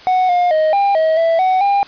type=tone with pitch steps; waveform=triangle; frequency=740 / 711 / 625 / 800 / 637 / 660 / 748 / 802 Hz; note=F#5 / F5 / D#5 / G5 / D#5 / E5 / F#5 / G5; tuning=0 / +31 / +8 / +35 / +41 / +2 / +19 / +39 cents; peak=-9 dBFS; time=0.07-1.83 s; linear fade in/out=0 ms; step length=220 ms; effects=white hiss -38 dBFS RMS until 1.87 s + resampled to 11025 Hz